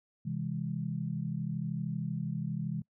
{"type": "chord", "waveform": "sine", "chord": "C augmented", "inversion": "none", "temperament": "just", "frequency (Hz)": [130.81, 163.52, 204.4], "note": ["C3", "E3", "G#3"], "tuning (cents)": [0, -14, -27], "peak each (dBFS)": [-37, -35, -38], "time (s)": [0.25, 2.82], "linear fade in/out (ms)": 10, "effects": ["noise-tail reverb RT60 0.1 s tail -24 dB re dry"]}